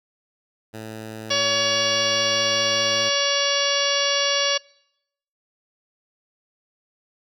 10% pulse tone, 110 Hz, A2, in tune, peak -25 dBFS, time 0.73-3.1 s, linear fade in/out 20 ms
harmonic tone, 565 Hz, C#5, 33 cents sharp, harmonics 1 / 2 / 3 / 4 / 5 / 6 / 7 / 8 / 9 / 10, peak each -25 / -29 / -29 / -31 / -26 / -26 / -34 / -28 / -32 / -28 dBFS, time 1.3-4.58 s, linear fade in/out 10 ms
effects noise-tail reverb RT60 0.8 s tail -25 dB re dry

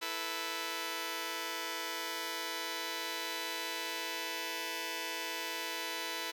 5% pulse chord, E suspended fourth, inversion none, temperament just, 329.6 / 439.5 / 494.4 Hz, E4 / A4 / B4, 0 / -2 / +2 cents, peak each -30 dBFS, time 0.01-6.32 s, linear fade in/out 20 ms, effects none

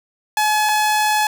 sawtooth tone pair in turn, 851 / 851 Hz, G#5 / G#5, +42 / +42 cents, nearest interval unison, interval 0 cents, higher neither, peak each -11 dBFS, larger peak neither, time 0.37-0.69 / 0.69-1.27 s, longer second, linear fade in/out 2 ms, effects none

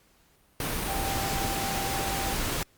sine tone in noise, 784 Hz, G5, in tune, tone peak -33 dBFS, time 0.88-2.34 s, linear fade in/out 2 ms, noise pink, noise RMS -30 dBFS, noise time 0.6-2.63 s, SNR -6 dB, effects pink hiss -63 dBFS RMS until 2.77 s + Opus 48 kbps

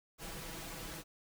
pink noise with comb filter, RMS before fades -45 dBFS, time 0.18-1.04 s, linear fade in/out 50 ms, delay 6.1 ms, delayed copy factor +0.75, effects none

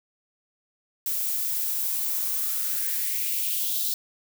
violet noise with high-pass filter sweep, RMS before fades -27 dBFS, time 1.06-3.94 s, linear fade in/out 2 ms, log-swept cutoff 370 to 4000 Hz, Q 3.3, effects none

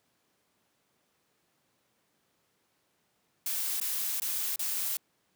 blue noise with dropouts, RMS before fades -32 dBFS, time 3.46-4.97 s, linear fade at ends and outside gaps 2 ms, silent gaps 3.801-3.813 / 4.2-4.219 / 4.56-4.593 s, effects pink hiss -73 dBFS RMS until 5.35 s + high-pass 150 Hz 12 dB/octave

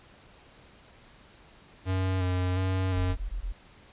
square tone with vibrato, 92.5 Hz, F#2, in tune, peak -26 dBFS, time 1.85-3.16 s, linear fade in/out 50 ms, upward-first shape square, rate 1.4 Hz, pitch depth 23 cents each way
sine tone bursts, 42.05 Hz, E1, 35 cents sharp, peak -29 dBFS, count 5, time 2.96-3.524 s, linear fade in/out 10 ms, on 96 ms, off 21 ms
effects pink hiss -55 dBFS RMS until 3.92 s + resampled to 8000 Hz

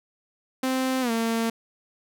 sawtooth tone with pitch glide, 260.3 to 227.9 Hz, C4 to A#3, -9 to -39 cents, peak -19 dBFS, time 0.63-1.5 s, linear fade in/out 5 ms, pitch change -230 cents, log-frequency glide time 1.01-1.11 s, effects none

